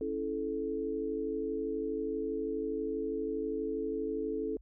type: chord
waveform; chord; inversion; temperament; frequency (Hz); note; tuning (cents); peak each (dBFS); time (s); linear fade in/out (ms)
sine; A major; first; equal with one note detuned; 277.2 / 329.6 / 435.7; C#4 / E4 / A4; 0 / 0 / -17; -38 / -38 / -34; 0.01-4.57; 2
effects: added 50 Hz sine -53 dBFS peak until 4.61 s